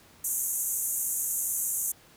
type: band-pass noise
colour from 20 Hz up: white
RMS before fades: -30 dBFS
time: 0.24-1.92 s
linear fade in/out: 5 ms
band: 6300 to 14000 Hz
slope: 96 dB/octave
effects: pink hiss -56 dBFS RMS until 2.16 s + high-pass 60 Hz 12 dB/octave